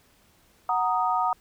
sine chord, D# minor, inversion first, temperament equal, 740 / 932.3 / 1244.5 Hz, F#5 / A#5 / D#6, 0 / 0 / 0 cents, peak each -26 dBFS, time 0.69-1.33 s, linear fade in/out 2 ms, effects pink hiss -61 dBFS RMS until 1.4 s

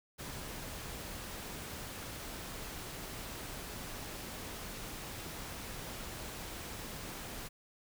pink noise, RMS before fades -44 dBFS, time 0.18-7.49 s, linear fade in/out 20 ms, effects none

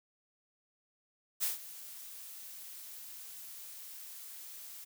blue noise with ADSR envelope, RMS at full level -31 dBFS, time 1.4-4.85 s, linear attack 32 ms, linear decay 140 ms, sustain -17 dB, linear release 15 ms, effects none

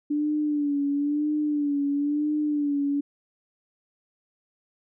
sine tone with vibrato, 292.1 Hz, D4, 9 cents flat, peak -22 dBFS, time 0.1-3.01 s, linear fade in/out 10 ms, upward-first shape sine, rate 1 Hz, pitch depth 55 cents each way, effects none

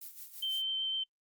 violet noise with tremolo, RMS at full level -45 dBFS, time 0.01-0.62 s, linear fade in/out 5 ms, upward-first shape sine, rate 6 Hz, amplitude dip 70%
sine tone with vibrato, 3106 Hz, G7, 17 cents flat, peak -31 dBFS, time 0.42-1.04 s, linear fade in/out 10 ms, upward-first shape triangle, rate 7.9 Hz, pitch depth 13 cents each way
effects noise-tail reverb RT60 0.1 s tail -26 dB re dry + Opus 48 kbps

